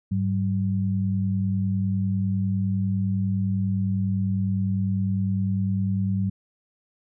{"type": "tone pair together", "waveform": "sine", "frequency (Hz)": [101.3, 191.23], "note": ["G#2", "G3"], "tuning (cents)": [-43, -43], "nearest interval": "major seventh", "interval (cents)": 1100, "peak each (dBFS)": -24, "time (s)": [0.11, 6.3], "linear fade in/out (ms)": 10, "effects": []}